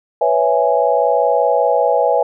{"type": "chord", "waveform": "sine", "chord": "C# minor seventh", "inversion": "third", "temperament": "equal", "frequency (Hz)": [493.9, 554.4, 659.3, 830.6], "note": ["B4", "C#5", "E5", "G#5"], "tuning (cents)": [0, 0, 0, 0], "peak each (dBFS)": -17, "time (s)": [0.21, 2.23], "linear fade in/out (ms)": 5, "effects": []}